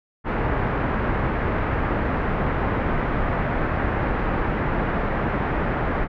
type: low-pass noise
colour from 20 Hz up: pink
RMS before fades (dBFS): -23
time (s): 0.24-6.08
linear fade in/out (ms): 50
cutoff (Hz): 1900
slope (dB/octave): 24
effects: none